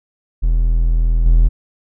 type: tone with level steps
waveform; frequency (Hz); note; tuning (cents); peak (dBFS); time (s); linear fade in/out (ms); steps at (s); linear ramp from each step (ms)
triangle; 41.2; E1; 0; -9 / -5; 0.42-1.49; 20; 1.26; 2
effects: none